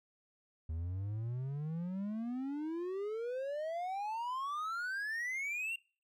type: exponential sweep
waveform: triangle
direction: up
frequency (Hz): 77.78 to 2794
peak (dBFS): -34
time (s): 0.69-5.76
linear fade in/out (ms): 5
effects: noise-tail reverb RT60 0.4 s tail -24 dB re dry